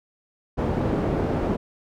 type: low-pass noise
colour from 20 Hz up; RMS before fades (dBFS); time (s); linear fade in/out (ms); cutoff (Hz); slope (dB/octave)
white; -24; 0.57-1.57; 20; 430; 12
effects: none